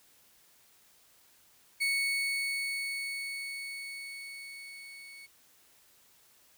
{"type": "tone with level ramp", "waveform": "35% pulse", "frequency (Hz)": 2217, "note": "C#7", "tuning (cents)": 0, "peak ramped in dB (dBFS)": [-25, -46], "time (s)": [1.8, 5.27], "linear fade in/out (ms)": 20, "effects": ["white hiss -63 dBFS RMS until 6.57 s"]}